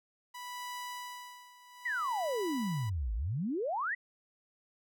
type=tone with tremolo; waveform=sawtooth; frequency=986 Hz; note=B5; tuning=3 cents flat; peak=-35 dBFS; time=0.34-2.9 s; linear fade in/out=10 ms; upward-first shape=sine; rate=0.6 Hz; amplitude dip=85%
type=exponential two-way sweep; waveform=sine; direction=down then up; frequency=2039 to 50.1 to 2039 Hz; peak=-31 dBFS; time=1.85-3.95 s; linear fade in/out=10 ms; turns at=3.14 s
effects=none